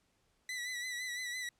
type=tone with vibrato; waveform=sawtooth; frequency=1975.5 Hz; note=B6; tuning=in tune; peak=-34 dBFS; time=0.49-1.49 s; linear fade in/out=2 ms; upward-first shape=sine; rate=5.9 Hz; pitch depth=47 cents each way; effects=pink hiss -75 dBFS RMS until 1.59 s + low-pass 10000 Hz 12 dB/octave